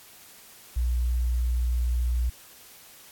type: tone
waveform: sine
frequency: 60.5 Hz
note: B1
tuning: 35 cents flat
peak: -22 dBFS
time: 0.76-2.3 s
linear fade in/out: 10 ms
effects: white hiss -50 dBFS RMS until 3.11 s + AAC 64 kbps